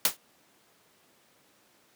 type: noise with exponential decay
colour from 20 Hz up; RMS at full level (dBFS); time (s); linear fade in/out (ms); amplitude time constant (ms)
white; -18; 0.05-0.17; 2; 24
effects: pink hiss -63 dBFS RMS until 1.95 s + high-pass 200 Hz 12 dB/octave